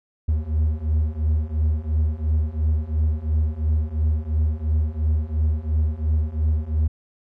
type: beating tone pair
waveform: triangle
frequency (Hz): 75.6 / 78.5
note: D#2 / D#2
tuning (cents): -49 / +16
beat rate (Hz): 2.9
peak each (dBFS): -21 / -19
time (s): 0.28-6.88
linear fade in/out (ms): 10
effects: none